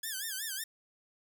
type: tone with vibrato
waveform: 5% pulse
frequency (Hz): 1661.2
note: G#6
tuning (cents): 0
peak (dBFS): -25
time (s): 0.03-0.64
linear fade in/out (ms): 5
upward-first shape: sine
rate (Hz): 5.4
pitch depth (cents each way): 160
effects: none